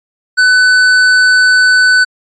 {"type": "tone with tanh clipping", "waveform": "triangle", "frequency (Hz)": 1500, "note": "F#6", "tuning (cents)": 23, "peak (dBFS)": -7, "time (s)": [0.37, 2.05], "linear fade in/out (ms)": 20, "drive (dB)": 18, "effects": ["resampled to 16000 Hz"]}